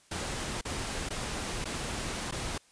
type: noise with dropouts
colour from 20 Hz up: pink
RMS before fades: -35 dBFS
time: 0.11-2.58 s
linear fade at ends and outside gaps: 5 ms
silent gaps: 0.612-0.651 / 1.09-1.104 / 1.644-1.654 / 2.312-2.322 s
effects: white hiss -62 dBFS RMS until 2.71 s + resampled to 22050 Hz